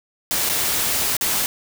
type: noise with dropouts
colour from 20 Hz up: white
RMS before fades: -21 dBFS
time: 0.31-1.46 s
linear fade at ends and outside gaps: 0 ms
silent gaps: 0.491-0.497 / 1.167-1.211 s
effects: none